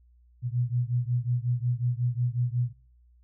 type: beating tone pair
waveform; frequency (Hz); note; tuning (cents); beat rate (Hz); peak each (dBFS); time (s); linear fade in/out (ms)
sine; 120 / 125.5; B2 / B2; -49 / +28; 5.5; -27 / -28; 0.42-2.73; 50
effects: noise-tail reverb RT60 0.5 s tail -25 dB re dry + added 60 Hz sine -56 dBFS peak until 3.23 s